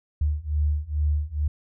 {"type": "beating tone pair", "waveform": "sine", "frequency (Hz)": [73.5, 75.8], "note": ["D2", "D#2"], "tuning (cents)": [2, -45], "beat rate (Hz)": 2.3, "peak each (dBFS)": [-25, -24], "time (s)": [0.21, 1.48], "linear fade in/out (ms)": 5, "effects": []}